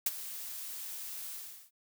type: noise with ADSR envelope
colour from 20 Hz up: blue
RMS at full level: -27 dBFS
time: 0.06-1.71 s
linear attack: 4 ms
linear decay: 33 ms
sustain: -15 dB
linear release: 400 ms
effects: none